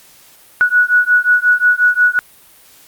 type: beating tone pair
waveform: sine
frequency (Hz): 1465 / 1470.6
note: F#6 / F#6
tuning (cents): -18 / -11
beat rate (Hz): 5.6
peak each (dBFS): -12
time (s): 0.61-2.19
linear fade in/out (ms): 0
effects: white hiss -45 dBFS RMS until 2.87 s + Opus 48 kbps